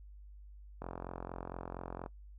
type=click train; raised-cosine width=1 ms; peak=-27 dBFS; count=56; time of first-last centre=0.82-2.062 s; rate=44.3 Hz; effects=noise-tail reverb RT60 0.1 s tail -21 dB re dry + added 50 Hz sine -50 dBFS peak until 2.38 s